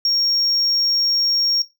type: tone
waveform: triangle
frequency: 5560 Hz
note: F8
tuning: 9 cents flat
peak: -12 dBFS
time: 0.05-1.62 s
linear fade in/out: 2 ms
effects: noise-tail reverb RT60 0.2 s tail -18 dB re dry + tanh soft clip ceiling -12 dBFS